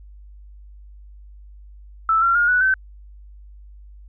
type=tone with pitch steps; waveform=sine; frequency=1318.5 / 1369.7 / 1423 / 1478.3 / 1535.7 Hz; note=E6 / F6 / F6 / F#6 / G6; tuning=0 / -34 / +32 / -2 / -36 cents; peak=-14 dBFS; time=2.09-2.74 s; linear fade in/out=2 ms; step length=130 ms; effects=added 50 Hz sine -40 dBFS peak until 4.08 s

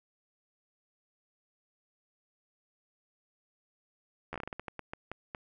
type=slowing click train; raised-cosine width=0.5 ms; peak=-23 dBFS; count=14; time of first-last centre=4.33-5.348 s; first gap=12 ms; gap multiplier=1.28; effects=none

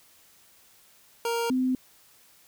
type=tone pair in turn; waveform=25% pulse / sine; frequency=466.2 / 256.7 Hz; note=A#4 / C4; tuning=0 / -33 cents; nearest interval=minor seventh; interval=1033 cents; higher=first; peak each=-22 dBFS; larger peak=neither; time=1.25-1.5 / 1.5-1.75 s; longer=neither; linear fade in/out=2 ms; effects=white hiss -58 dBFS RMS until 2.47 s

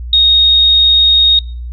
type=tone; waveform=sine; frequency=3729 Hz; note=A#7; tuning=in tune; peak=-5 dBFS; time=0.13-1.39 s; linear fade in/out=2 ms; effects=noise-tail reverb RT60 0.5 s tail -26 dB re dry + added 60 Hz sine -21 dBFS peak until 1.72 s

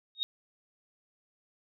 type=tone with exponential growth; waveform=sine; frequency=3729 Hz; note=A#7; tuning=in tune; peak=-23 dBFS; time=0.15-0.23 s; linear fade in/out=0 ms; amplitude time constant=17 ms; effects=none

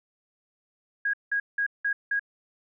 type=tone bursts; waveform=sine; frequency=1642 Hz; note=G#6; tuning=20 cents flat; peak=-23 dBFS; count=5; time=1.05-2.195 s; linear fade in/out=5 ms; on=85 ms; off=180 ms; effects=none

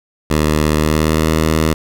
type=tone with pitch glide; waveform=10% pulse; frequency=76.5 to 79.06 Hz; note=D#2 to D#2; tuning=-29 to +28 cents; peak=-4 dBFS; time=0.3-1.74 s; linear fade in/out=5 ms; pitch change=+57 cents; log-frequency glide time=0.73-1.27 s; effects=none

